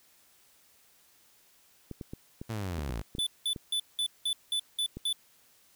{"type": "clicks", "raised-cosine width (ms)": 3, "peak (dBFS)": -26, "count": 10, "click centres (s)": [1.913, 2.012, 2.135, 2.415, 2.788, 2.897, 3.151, 3.184, 3.562, 4.97]}
{"type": "linear sweep", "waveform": "sawtooth", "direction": "down", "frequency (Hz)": [116.54, 48.73], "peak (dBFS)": -29, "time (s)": [2.49, 3.02], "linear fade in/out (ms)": 10}
{"type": "tone bursts", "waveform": "square", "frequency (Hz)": 3488, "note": "A7", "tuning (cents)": -16, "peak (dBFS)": -28, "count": 8, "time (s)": [3.19, 5.128], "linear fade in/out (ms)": 2, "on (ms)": 76, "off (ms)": 190}
{"effects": ["white hiss -63 dBFS RMS until 5.75 s"]}